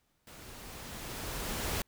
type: noise with level ramp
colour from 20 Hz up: pink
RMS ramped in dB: -51 to -33 dBFS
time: 0.27-1.82 s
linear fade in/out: 2 ms
effects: pink hiss -75 dBFS RMS until 1.87 s